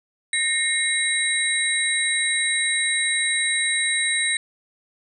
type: tone cluster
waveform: sine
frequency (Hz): 1836 / 2141 / 3890 / 8570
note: A#6 / C7 / B7 / C9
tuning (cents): -27 / +39 / -27 / +40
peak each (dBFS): -25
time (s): 0.33-4.37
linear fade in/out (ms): 2
effects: none